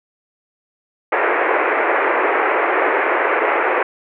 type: band-pass noise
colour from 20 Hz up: pink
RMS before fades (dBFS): -17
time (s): 1.12-3.83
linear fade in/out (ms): 5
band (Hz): 350 to 2300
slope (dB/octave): 48
effects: none